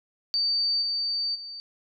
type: tone with level steps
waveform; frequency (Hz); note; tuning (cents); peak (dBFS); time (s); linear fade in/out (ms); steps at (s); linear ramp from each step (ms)
sine; 4604; D8; -35; -22 / -25 / -36; 0.34-1.6; 0; 0.81 / 1.34; 20
effects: none